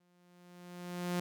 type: tone with exponential growth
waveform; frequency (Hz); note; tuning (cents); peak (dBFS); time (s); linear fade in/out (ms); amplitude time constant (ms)
sawtooth; 177; F3; +23; -27; 0-1.2; 5; 260
effects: none